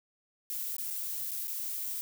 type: noise with dropouts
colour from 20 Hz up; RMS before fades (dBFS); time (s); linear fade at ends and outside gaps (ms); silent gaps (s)
violet; -36; 0.5-2.01; 0; 0.766-0.783 / 0.903-0.907 / 1.309-1.315 / 1.472-1.479
effects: none